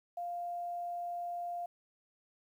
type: tone with quantisation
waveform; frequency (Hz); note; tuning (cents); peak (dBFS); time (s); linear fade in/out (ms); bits
sine; 698.5; F5; 0; -36; 0.17-1.66; 5; 11
effects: none